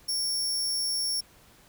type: tone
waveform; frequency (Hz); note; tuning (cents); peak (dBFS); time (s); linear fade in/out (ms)
sawtooth; 5480; F8; -34; -24; 0.08-1.21; 10
effects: pink hiss -57 dBFS RMS until 1.68 s